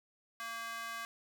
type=tone with high-pass filter; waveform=square; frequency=229.6 Hz; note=A#3; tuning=26 cents flat; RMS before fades=-42 dBFS; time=0.4-1.05 s; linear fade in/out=0 ms; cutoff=1300 Hz; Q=2.1; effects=none